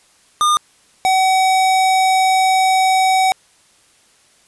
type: tone pair in turn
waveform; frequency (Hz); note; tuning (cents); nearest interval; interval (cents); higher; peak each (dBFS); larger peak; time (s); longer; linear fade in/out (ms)
square; 1213 / 756.9; D#6 / F#5; -44 / +39; minor sixth; 817; first; -12; neither; 0.41-0.57 / 1.05-3.32; second; 0
effects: white hiss -53 dBFS RMS until 4.47 s + resampled to 24000 Hz